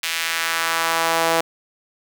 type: tone with high-pass filter sweep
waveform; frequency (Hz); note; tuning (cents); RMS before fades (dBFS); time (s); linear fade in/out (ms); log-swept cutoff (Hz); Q
sawtooth; 164.81; E3; 0; -21; 0.03-1.41; 5; 2500 to 590; 1.3
effects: none